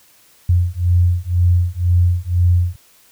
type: beating tone pair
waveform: sine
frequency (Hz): 87.31 / 89.31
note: F2 / F2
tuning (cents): 0 / +39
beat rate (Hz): 2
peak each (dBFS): -15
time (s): 0.49-2.76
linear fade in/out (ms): 5
effects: white hiss -51 dBFS RMS until 3.11 s